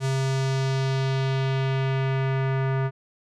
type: tone with low-pass filter sweep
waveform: square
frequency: 133.8 Hz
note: C3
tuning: 39 cents sharp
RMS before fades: -24 dBFS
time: 0-2.91 s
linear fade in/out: 50 ms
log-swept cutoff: 7900 to 1600 Hz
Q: 1.3
effects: none